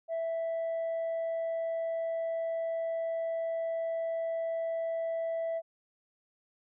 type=tone; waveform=sine; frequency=659.3 Hz; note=E5; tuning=in tune; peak=-28 dBFS; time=0.08-5.62 s; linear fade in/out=50 ms; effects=tanh soft clip ceiling -29 dBFS